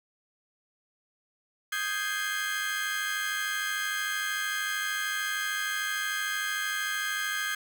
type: chord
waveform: 35% pulse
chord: Ab major seventh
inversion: second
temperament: equal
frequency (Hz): 1244.5 / 1568 / 1661.2 / 2093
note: Eb6 / G6 / Ab6 / C7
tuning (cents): 0 / 0 / 0 / 0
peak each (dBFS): -36 / -31 / -32 / -36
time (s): 1.72-7.55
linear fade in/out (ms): 5
effects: none